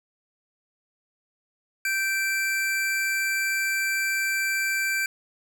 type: tone pair together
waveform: square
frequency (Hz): 1559.4 / 2340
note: G6 / D7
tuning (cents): -10 / -7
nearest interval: perfect fifth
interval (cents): 703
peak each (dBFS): -27 / -27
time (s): 1.85-5.06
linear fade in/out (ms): 2
effects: none